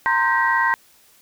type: tone cluster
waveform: sine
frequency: 924 / 1042 / 1568 / 1911 Hz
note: A#5 / C6 / G6 / A#6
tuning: -16 / -7 / 0 / +43 cents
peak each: -21 dBFS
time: 0.06-0.74 s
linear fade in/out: 0 ms
effects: tanh soft clip ceiling -5 dBFS + white hiss -54 dBFS RMS until 1.21 s